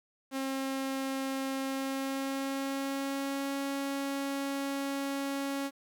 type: tone with pitch glide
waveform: sawtooth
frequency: 268.4 to 276.6 Hz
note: C4 to C#4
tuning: +44 to -4 cents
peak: -28 dBFS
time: 0.31-5.71 s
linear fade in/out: 50 ms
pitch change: +52 cents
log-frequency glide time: 1.61-3.57 s
effects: 10-bit